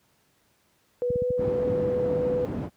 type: tone with pitch glide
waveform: sine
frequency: 490 to 496.8 Hz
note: B4 to B4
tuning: -14 to +10 cents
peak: -23 dBFS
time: 1.02-2.45 s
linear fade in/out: 0 ms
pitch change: +24 cents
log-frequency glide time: 1.15-1.27 s
type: clicks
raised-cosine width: 5 ms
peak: -18 dBFS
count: 7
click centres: 1.104 / 1.158 / 1.221 / 1.305 / 1.395 / 1.479 / 1.702 s
type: low-pass noise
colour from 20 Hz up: white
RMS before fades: -31 dBFS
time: 1.37-2.7 s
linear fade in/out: 50 ms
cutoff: 330 Hz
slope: 12 dB/octave
effects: pink hiss -66 dBFS RMS until 2.76 s + high-pass 80 Hz 12 dB/octave